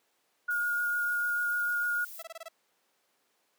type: tone with vibrato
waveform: sine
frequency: 1433 Hz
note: F6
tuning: 44 cents sharp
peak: -27 dBFS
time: 0.48-2.05 s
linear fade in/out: 10 ms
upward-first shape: sine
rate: 6.7 Hz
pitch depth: 11 cents each way
type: noise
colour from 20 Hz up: violet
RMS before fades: -45 dBFS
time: 0.5-2.23 s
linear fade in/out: 10 ms
type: tone bursts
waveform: sawtooth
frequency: 659.3 Hz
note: E5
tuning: in tune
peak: -36 dBFS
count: 6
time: 2.19-2.485 s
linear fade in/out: 5 ms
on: 30 ms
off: 23 ms
effects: pink hiss -72 dBFS RMS until 3.58 s + high-pass 400 Hz 12 dB/octave